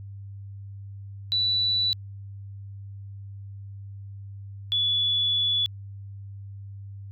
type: tone pair in turn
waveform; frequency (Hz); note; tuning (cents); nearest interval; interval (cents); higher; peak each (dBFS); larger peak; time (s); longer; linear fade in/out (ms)
sine; 3958 / 3427; B7 / A7; +3 / -46; major second; 249; first; -21; neither; 1.32-1.93 / 4.72-5.66; second; 0
effects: added 99 Hz sine -37 dBFS peak until 7.11 s